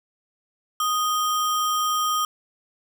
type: tone with sample-and-hold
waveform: sine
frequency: 1242 Hz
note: D#6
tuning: 3 cents flat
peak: -20 dBFS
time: 0.8-2.25 s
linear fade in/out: 2 ms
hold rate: 4410 Hz
effects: none